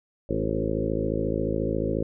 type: harmonic tone with a mistuned harmonic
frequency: 54.2 Hz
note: A1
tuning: 25 cents flat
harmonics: 1 / 2 / 3 / 4 / 5 / 6 / 7 / 8 / 9 / 10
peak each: -33 / -33 / -33 / -33 / -33 / -33 / -33 / -33 / -33 / -33 dBFS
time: 0.29-2.03 s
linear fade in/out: 5 ms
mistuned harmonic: 6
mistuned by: +25 cents
effects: none